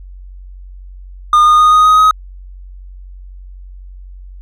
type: tone with pitch steps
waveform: triangle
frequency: 1217 / 1226.2 / 1235.4 / 1244.7 / 1254.1 / 1263.6 Hz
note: D#6 / D#6 / D#6 / D#6 / D#6 / D#6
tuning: -39 / -26 / -13 / 0 / +13 / +26 cents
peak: -3 dBFS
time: 1.33-2.11 s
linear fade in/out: 2 ms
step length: 130 ms
effects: added 46 Hz sine -30 dBFS peak until 4.41 s